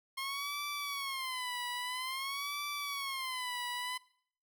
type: tone with vibrato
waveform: 15% pulse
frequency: 1066 Hz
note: C6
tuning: 32 cents sharp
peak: -30 dBFS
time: 0.17-3.98 s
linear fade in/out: 10 ms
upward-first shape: sine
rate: 0.5 Hz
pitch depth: 150 cents each way
effects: noise-tail reverb RT60 0.6 s tail -22 dB re dry